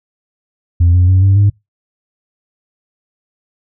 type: tone with pitch steps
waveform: sine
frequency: 86.2 / 89.76 / 93.46 / 97.32 / 101.33 Hz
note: F2 / F2 / F#2 / G2 / G#2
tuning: -22 / +48 / +18 / -12 / -42 cents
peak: -4 dBFS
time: 0.8-1.5 s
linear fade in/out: 10 ms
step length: 140 ms
effects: noise-tail reverb RT60 0.2 s tail -26 dB re dry + tanh soft clip ceiling -4 dBFS